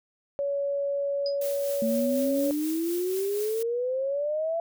sine tone with pitch glide, 563 to 557.8 Hz, C#5 to C#5, +27 to +11 cents, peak -25 dBFS, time 0.39-2.51 s, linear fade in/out 0 ms, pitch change -16 cents, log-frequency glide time 1.74-2.13 s
sine tone with exponential decay, 4978 Hz, D#8, in tune, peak -28 dBFS, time 1.26-1.39 s, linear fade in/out 1 ms, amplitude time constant 28 ms
blue noise with tremolo, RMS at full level -37 dBFS, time 1.41-3.63 s, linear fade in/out 5 ms, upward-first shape triangle, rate 4.1 Hz, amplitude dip 45%
sine exponential sweep, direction up, 222.2 to 676 Hz, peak -25 dBFS, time 1.82-4.6 s, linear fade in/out 2 ms
effects none

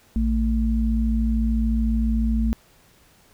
sine tone pair together, 56.86 / 224 Hz, A#1 / A3, -42 / +31 cents, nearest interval 2 octaves, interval 2373 cents, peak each -20 / -22 dBFS, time 0.16-2.53 s, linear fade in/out 0 ms, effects pink hiss -56 dBFS RMS until 3.33 s

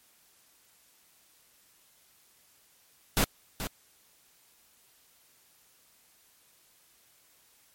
pink noise with echo, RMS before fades -24 dBFS, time 3.17-3.24 s, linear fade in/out 0 ms, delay 430 ms, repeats 1, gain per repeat -10 dB, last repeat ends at 3.67 s, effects white hiss -63 dBFS RMS until 7.74 s + MP3 64 kbps

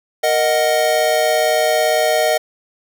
square chord, D# minor, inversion second, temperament equal, 466.2 / 622.3 / 740 Hz, A#4 / D#5 / F#5, 0 / 0 / 0 cents, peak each -22 / -16 / -20 dBFS, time 0.23-2.38 s, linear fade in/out 10 ms, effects none

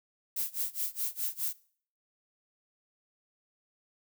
violet noise with tremolo, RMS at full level -31 dBFS, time 0.36-1.53 s, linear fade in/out 5 ms, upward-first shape sine, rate 4.8 Hz, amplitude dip 95%, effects noise-tail reverb RT60 0.5 s tail -21 dB re dry

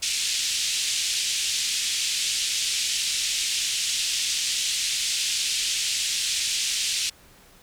pink band-pass noise, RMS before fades -26 dBFS, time 0.02-7.1 s, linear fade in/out 10 ms, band 2800 to 8500 Hz, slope 24 dB/octave, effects pink hiss -53 dBFS RMS until 7.62 s

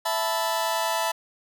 sawtooth chord, E suspended fourth, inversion none, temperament just, 659.3 / 879 / 988.9 Hz, E5 / A5 / B5, 0 / -2 / +2 cents, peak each -24 dBFS, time 0.05-1.12 s, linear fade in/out 10 ms, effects none

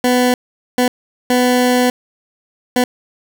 20% pulse tone bursts at uneven times, 248.9 Hz, B3, 14 cents sharp, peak -6 dBFS, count 4, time 0.04-0.34 / 0.78-0.88 / 1.3-1.9 / 2.76-2.84 s, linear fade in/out 2 ms, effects none

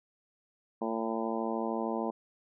harmonic tone with a mistuned harmonic, 113.2 Hz, A2, 50 cents sharp, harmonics 2 / 3 / 4 / 5 / 6 / 7 / 8 / 9, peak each -35 / -37 / -38 / -39 / -40 / -40 / -41 / -42 dBFS, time 0.81-2.11 s, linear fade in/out 10 ms, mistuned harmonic 9, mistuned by -24 cents, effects none

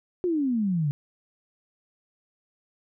sine exponential sweep, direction down, 370 to 138.3 Hz, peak -22 dBFS, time 0.24-0.91 s, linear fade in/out 0 ms, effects none

